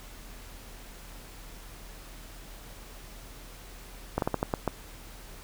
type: slowing click train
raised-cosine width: 1 ms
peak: -12 dBFS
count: 7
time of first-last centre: 4.18-4.677 s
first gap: 42 ms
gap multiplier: 1.27
effects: added 40 Hz sine -46 dBFS peak until 5.43 s + pink hiss -49 dBFS RMS until 5.43 s